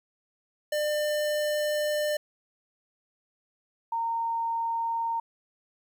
square / sine tone pair in turn, 599 / 919.4 Hz, D5 / A#5, +34 / -24 cents, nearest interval perfect fifth, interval 742 cents, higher second, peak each -26 dBFS, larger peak neither, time 0.72-2.17 / 3.92-5.2 s, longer first, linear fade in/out 5 ms, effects 11-bit

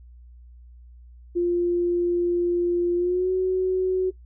sine tone with pitch glide, 349.2 to 372.1 Hz, F4 to F#4, 0 to +10 cents, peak -19 dBFS, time 1.35-4.11 s, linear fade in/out 20 ms, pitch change +110 cents, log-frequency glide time 2.96-3.31 s, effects noise-tail reverb RT60 0.1 s tail -18 dB re dry + added 60 Hz sine -44 dBFS peak until 4.25 s

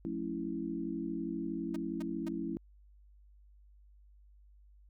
sine chord, F# minor seventh, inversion none, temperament equal with one note detuned, 180.35 / 220 / 277.2 / 329.6 Hz, F#3 / A3 / C#4 / E4, -44 / 0 / 0 / 0 cents, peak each -42 / -41 / -40 / -38 dBFS, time 0.05-2.57 s, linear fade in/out 0 ms
sawtooth tone bursts, 311.1 Hz, D#4, in tune, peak -38 dBFS, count 3, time 1.74-2.286 s, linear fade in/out 5 ms, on 22 ms, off 240 ms
effects added 50 Hz sine -57 dBFS peak until 4.89 s

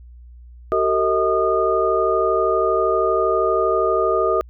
sine tone cluster, 381.5 / 454.1 / 635 / 1223 Hz, G4 / A#4 / D#5 / D#6, -47 / -45 / +35 / -30 cents, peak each -21 dBFS, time 0.72-4.41 s, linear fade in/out 0 ms, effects added 60 Hz sine -39 dBFS peak until 4.49 s

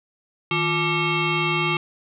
sine tone with frequency modulation, 1174.7 Hz, D6, in tune, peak -19 dBFS, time 0.51-1.77 s, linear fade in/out 2 ms, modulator 509 Hz, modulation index 3.8, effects none

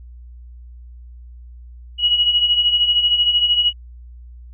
sine beating tone pair, 2900 / 2913 Hz, F#7 / F#7, -35 / -28 cents, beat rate 13 Hz, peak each -21 / -14 dBFS, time 1.98-3.73 s, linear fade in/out 50 ms, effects added 60 Hz sine -36 dBFS peak until 4.53 s

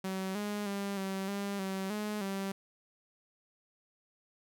sawtooth tone with pitch steps, 189.8 / 207 / 199.4 / 192.5 / 200.2 / 191.6 / 210.6 / 194.9 Hz, F#3 / G#3 / G3 / G3 / G3 / G3 / G#3 / G3, +44 / -5 / +30 / -31 / +37 / -39 / +24 / -10 cents, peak -30 dBFS, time 0.04-2.52 s, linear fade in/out 5 ms, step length 310 ms, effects none

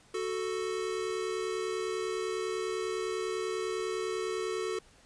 square tone pair together, 370 / 440 Hz, F#4 / A4, 0 / 0 cents, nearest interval minor third, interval 300 cents, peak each -35 / -35 dBFS, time 0.14-4.79 s, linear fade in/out 5 ms, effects pink hiss -60 dBFS RMS until 5.05 s + resampled to 22050 Hz

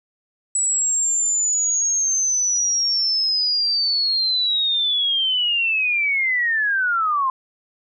sine linear sweep, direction down, 7902 to 1026 Hz, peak -17 dBFS, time 0.55-7.3 s, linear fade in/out 2 ms, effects none

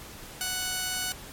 5% pulse tone pair together, 740 / 1480 Hz, F#5 / F#6, 0 / 0 cents, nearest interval octave, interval 1200 cents, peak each -22 dBFS, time 0.41-1.12 s, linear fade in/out 0 ms, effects pink hiss -44 dBFS RMS until 1.32 s + MP3 64 kbps

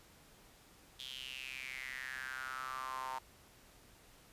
sawtooth tone with high-pass filter sweep, 130.7 Hz, C3, 1 cent flat, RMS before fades -44 dBFS, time 0.99-3.19 s, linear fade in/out 10 ms, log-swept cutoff 3400 to 910 Hz, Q 7.3, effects pink hiss -62 dBFS RMS until 4.32 s + resampled to 32000 Hz

